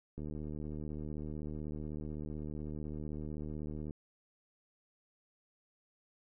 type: click train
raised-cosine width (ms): 3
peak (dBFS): -30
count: 284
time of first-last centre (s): 0.18-3.909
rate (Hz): 75.9
effects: none